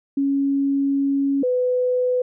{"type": "tone pair in turn", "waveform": "sine", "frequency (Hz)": [277.2, 500.4], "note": ["C#4", "B4"], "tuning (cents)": [0, 23], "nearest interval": "minor seventh", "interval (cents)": 1023, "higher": "second", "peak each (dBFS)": [-17, -17], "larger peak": "neither", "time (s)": [[0.17, 1.43], [1.43, 2.22]], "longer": "first", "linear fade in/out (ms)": 5, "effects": []}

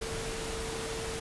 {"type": "tone in noise", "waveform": "sine", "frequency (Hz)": 450, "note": "A4", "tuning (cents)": 39, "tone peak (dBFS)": -38, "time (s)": [0.01, 1.2], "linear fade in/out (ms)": 10, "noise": "pink", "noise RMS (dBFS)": -37, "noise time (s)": [0.01, 1.2], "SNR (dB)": -4, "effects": ["resampled to 24000 Hz"]}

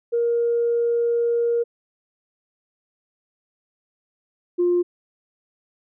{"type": "tone pair in turn", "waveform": "sine", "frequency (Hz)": [470.4, 352.4], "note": ["A#4", "F4"], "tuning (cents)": [16, 16], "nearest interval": "perfect fourth", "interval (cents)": 500, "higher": "first", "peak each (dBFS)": [-17, -15], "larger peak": "second", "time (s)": [[0.12, 1.64], [4.58, 4.83]], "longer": "first", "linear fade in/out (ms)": 20, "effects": ["tanh soft clip ceiling -12 dBFS"]}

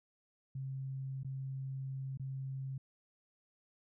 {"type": "tone with dropouts", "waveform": "sine", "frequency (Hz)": 133.9, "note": "C3", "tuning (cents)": 40, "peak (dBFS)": -38, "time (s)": [0.55, 2.78], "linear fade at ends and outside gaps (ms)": 5, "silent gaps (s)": [[1.233, 1.246], [2.174, 2.196]], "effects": []}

